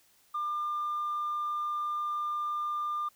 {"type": "tone with tanh clipping", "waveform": "triangle", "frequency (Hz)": 1199, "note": "D6", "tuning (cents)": 36, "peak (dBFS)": -30, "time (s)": [0.34, 3.09], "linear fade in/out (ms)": 10, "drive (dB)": 5, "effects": ["white hiss -65 dBFS RMS until 3.15 s"]}